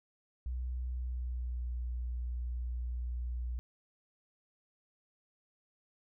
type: tone with pitch glide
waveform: sine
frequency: 62.2 to 60.64 Hz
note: B1 to B1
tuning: +13 to -31 cents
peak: -34 dBFS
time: 0.46-3.59 s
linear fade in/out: 0 ms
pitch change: -44 cents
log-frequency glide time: 0.92-1.72 s
effects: none